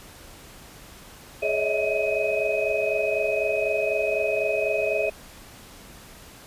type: tone cluster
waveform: sine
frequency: 421 / 558 / 626 / 650 / 2520 Hz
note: G#4 / C#5 / D#5 / E5 / D#7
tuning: +24 / +11 / +10 / -24 / +21 cents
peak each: -28 dBFS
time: 1.42-5.1 s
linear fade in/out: 10 ms
effects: pink hiss -46 dBFS RMS until 6.46 s + resampled to 32000 Hz